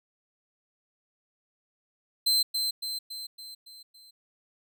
40% pulse tone with echo, 4100 Hz, C8, 36 cents flat, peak -20 dBFS, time 2.26-2.43 s, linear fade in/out 10 ms, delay 280 ms, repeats 6, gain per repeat -5 dB, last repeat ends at 4.11 s, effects none

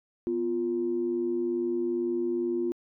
sine tone pair together, 246.9 / 349.2 Hz, B3 / F4, 0 / 0 cents, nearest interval tritone, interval 600 cents, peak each -32 / -26 dBFS, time 0.27-2.72 s, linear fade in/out 0 ms, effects tanh soft clip ceiling -18 dBFS

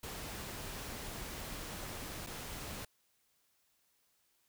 pink noise with dropouts, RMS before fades -44 dBFS, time 0.03-2.85 s, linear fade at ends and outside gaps 5 ms, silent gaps 2.265-2.269 s, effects white hiss -75 dBFS RMS until 4.48 s

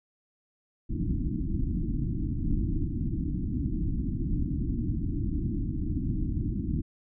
pink low-pass noise, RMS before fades -29 dBFS, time 0.89-6.82 s, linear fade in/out 20 ms, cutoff 330 Hz, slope 96 dB/octave, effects none

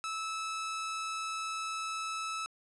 sawtooth tone, 1306 Hz, E6, 17 cents flat, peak -31 dBFS, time 0.04-2.46 s, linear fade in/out 0 ms, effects resampled to 24000 Hz + 10-bit

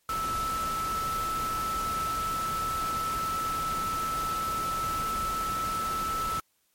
sine tone in noise, 1314 Hz, E6, 6 cents flat, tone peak -28 dBFS, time 0.09-6.4 s, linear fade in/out 2 ms, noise pink, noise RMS -37 dBFS, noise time 0.09-6.4 s, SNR +6 dB, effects white hiss -71 dBFS RMS until 6.74 s + MP3 64 kbps

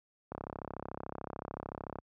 click train, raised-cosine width 1 ms, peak -25 dBFS, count 57, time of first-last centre 0.32-1.987 s, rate 33.6 Hz, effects high-pass 60 Hz 12 dB/octave

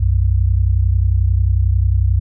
sine tone pair together, 62.6 / 93.79 Hz, B1 / F#2, +24 / +24 cents, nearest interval perfect fifth, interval 700 cents, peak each -14 dBFS, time 0-2.2 s, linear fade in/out 10 ms, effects none

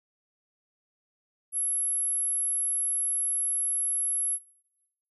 sine tone, 11175 Hz, F9, in tune, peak -25 dBFS, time 1.52-4.39 s, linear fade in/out 50 ms, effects noise-tail reverb RT60 0.9 s tail -20 dB re dry

